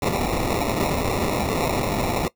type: noise with sample-and-hold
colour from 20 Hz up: white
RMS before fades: -23 dBFS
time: 0.02-2.28 s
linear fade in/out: 2 ms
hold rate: 1575 Hz
effects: noise-tail reverb RT60 0.1 s tail -19 dB re dry